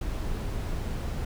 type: noise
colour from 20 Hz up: brown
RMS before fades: -31 dBFS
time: 0.01-1.25 s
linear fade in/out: 5 ms
effects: none